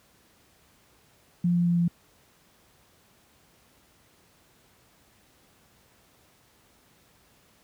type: tone with pitch steps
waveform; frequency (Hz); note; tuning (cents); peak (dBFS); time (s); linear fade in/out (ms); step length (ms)
sine; 174.7 / 173.69 / 172.69 / 171.7; F3 / F3 / F3 / F3; +1 / -9 / -19 / -29; -20; 1.44-1.88; 5; 110
effects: pink hiss -61 dBFS RMS until 7.63 s + high-pass 60 Hz 12 dB/octave